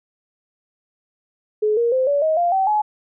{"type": "tone with pitch steps", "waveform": "sine", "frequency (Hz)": [425.8, 469.7, 518.2, 571.7, 630.7, 695.7, 767.5, 846.7], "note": ["G#4", "A#4", "C5", "D5", "D#5", "F5", "G5", "G#5"], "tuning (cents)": [43, 13, -17, -47, 23, -7, -37, 33], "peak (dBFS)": -15, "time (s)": [1.62, 2.82], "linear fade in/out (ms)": 10, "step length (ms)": 150, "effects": []}